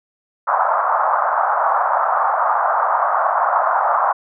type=band-pass noise; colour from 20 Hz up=white; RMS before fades=-17 dBFS; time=0.47-4.13 s; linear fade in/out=10 ms; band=640 to 1300 Hz; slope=48 dB/octave; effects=none